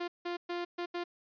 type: tone bursts at uneven times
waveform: sawtooth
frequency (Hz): 349.2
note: F4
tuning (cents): 0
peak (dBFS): -30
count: 5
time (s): 0-0.08 / 0.25-0.37 / 0.49-0.65 / 0.78-0.86 / 0.94-1.04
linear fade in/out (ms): 10
effects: resampled to 11025 Hz